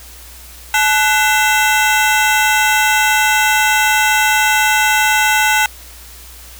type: ring-modulated tone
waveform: 25% pulse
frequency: 1174.7 Hz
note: D6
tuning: in tune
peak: -4 dBFS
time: 0.74-5.66 s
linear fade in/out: 2 ms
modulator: 314 Hz
effects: added 60 Hz sine -38 dBFS peak until 6.59 s + white hiss -38 dBFS RMS until 6.59 s